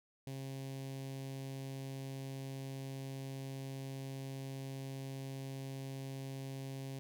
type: tone with notch filter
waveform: sawtooth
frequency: 135 Hz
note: C#3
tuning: 45 cents flat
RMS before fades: -44 dBFS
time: 0.27-6.99 s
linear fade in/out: 0 ms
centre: 1300 Hz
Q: 0.84
effects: none